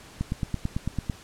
click train, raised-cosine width 5 ms, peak -14 dBFS, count 9, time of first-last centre 0.21-1.098 s, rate 9.01 Hz, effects pink hiss -48 dBFS RMS until 1.23 s + low-pass 10000 Hz 12 dB/octave

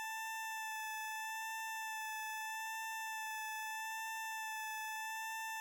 20% pulse tone with vibrato, 880 Hz, A5, in tune, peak -36 dBFS, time 0-5.6 s, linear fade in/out 0 ms, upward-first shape sine, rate 0.79 Hz, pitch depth 18 cents each way, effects none

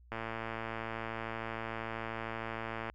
click train, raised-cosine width 0.5 ms, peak -23 dBFS, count 315, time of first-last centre 0.12-2.899 s, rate 113 Hz, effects added 60 Hz sine -56 dBFS peak until 2.94 s

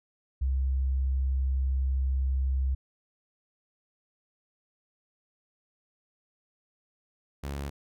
sine / sawtooth tone pair in turn, 66.1 / 70.23 Hz, C2 / C#2, +18 / +23 cents, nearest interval minor second, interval 105 cents, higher second, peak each -24 / -29 dBFS, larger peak first, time 0.41-2.75 / 7.43-7.7 s, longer first, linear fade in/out 10 ms, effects none

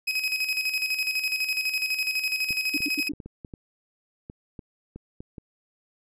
30% pulse tone with tremolo, 2536 Hz, D#7, 32 cents sharp, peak -20 dBFS, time 0.07-3.09 s, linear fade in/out 10 ms, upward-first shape square, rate 12 Hz, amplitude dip 55%
clicks, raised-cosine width 3 ms, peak -26 dBFS, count 12, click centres 2.507 / 2.805 / 3.135 / 3.202 / 3.26 / 3.448 / 3.538 / 4.299 / 4.592 / 4.96 / 5.205 / 5.382 s
sine tone bursts, 293.7 Hz, D4, in tune, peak -26 dBFS, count 4, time 2.74-3.121 s, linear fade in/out 5 ms, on 30 ms, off 87 ms
effects low-pass 12000 Hz 12 dB/octave

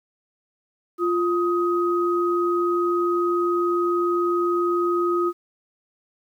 sine tone pair together, 349.2 / 1256.3 Hz, F4 / D#6, 0 / +16 cents, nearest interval octave + minor seventh, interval 2216 cents, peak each -20 / -24 dBFS, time 0.98-5.33 s, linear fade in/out 50 ms, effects 9-bit

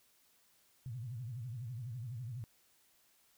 sine tone with vibrato, 120 Hz, B2, 49 cents flat, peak -40 dBFS, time 0.86-2.44 s, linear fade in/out 0 ms, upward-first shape sine, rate 12 Hz, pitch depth 180 cents each way, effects white hiss -70 dBFS RMS until 3.37 s

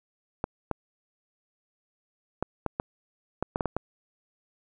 clicks, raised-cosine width 1 ms, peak -13 dBFS, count 10, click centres 0.441 / 0.713 / 2.426 / 2.663 / 2.799 / 3.426 / 3.559 / 3.608 / 3.657 / 3.766 s, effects none

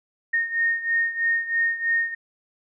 sine beating tone pair, 1843 / 1846.1 Hz, A#6 / A#6, -20 / -17 cents, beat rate 3.1 Hz, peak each -22 / -26 dBFS, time 0.33-2.15 s, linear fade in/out 10 ms, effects none

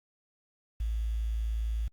sine tone with quantisation, 55.3 Hz, A1, 9 cents sharp, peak -28 dBFS, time 0.8-1.88 s, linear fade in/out 5 ms, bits 9, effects Opus 48 kbps

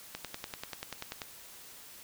click train, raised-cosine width 0.2 ms, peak -20 dBFS, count 12, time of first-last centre 0.15-1.218 s, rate 10.3 Hz, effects white hiss -51 dBFS RMS until 2.03 s

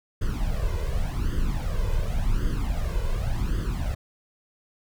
brown noise with flanger, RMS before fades -25 dBFS, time 0.21-3.95 s, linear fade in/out 10 ms, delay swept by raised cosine 0.62 to 2.02 ms, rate 0.89 Hz, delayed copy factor +0.8, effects none

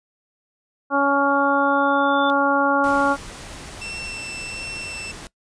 harmonic tone, 279.9 Hz, C#4, 17 cents sharp, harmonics 1 / 2 / 3 / 4 / 5, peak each -22 / -22 / -22 / -22 / -22 dBFS, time 0.9-3.17 s, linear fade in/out 50 ms
sine tone with exponential growth, 3520 Hz, A7, in tune, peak -26 dBFS, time 1.28-2.3 s, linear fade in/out 0 ms, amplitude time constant 220 ms
pink noise, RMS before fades -37 dBFS, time 2.84-5.27 s, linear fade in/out 0 ms
sawtooth tone with vibrato, 2682 Hz, E7, 29 cents sharp, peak -27 dBFS, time 3.81-5.12 s, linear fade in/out 10 ms, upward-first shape sine, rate 1.4 Hz, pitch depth 11 cents each way
effects noise-tail reverb RT60 0.1 s tail -20 dB re dry + resampled to 22050 Hz

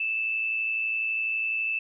sine tone with amplitude modulation, 2637 Hz, E7, in tune, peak -23 dBFS, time 0-1.79 s, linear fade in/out 5 ms, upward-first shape sine, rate 112 Hz, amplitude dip 45%, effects none

